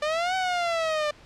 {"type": "exponential two-way sweep", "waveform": "sawtooth", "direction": "up then down", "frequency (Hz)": [591, 759, 591], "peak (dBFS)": -20, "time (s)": [0.02, 1.11], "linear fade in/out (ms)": 5, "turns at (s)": 0.35, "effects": ["pink hiss -52 dBFS RMS until 1.25 s", "low-pass 5000 Hz 12 dB/octave"]}